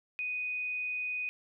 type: tone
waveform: sine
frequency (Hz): 2489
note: D#7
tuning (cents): 0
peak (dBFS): -32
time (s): 0.19-1.29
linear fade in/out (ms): 0
effects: none